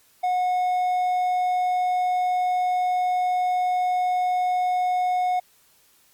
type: tone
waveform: triangle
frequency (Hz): 728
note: F#5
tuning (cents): -28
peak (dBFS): -18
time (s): 0.23-5.4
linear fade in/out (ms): 10
effects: white hiss -59 dBFS RMS until 6.13 s + Opus 48 kbps